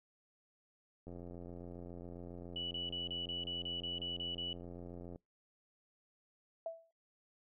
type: click train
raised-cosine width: 2 ms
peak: -36 dBFS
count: 358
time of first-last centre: 1.07-5.159 s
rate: 87.3 Hz
type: tone bursts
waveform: sine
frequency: 2952 Hz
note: F#7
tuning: 5 cents flat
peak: -38 dBFS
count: 11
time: 2.56-4.53 s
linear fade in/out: 2 ms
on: 150 ms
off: 32 ms
type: tone with exponential decay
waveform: sine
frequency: 659.3 Hz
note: E5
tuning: in tune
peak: -35 dBFS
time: 6.66-6.91 s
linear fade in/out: 2 ms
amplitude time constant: 54 ms
effects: noise-tail reverb RT60 0.2 s tail -25 dB re dry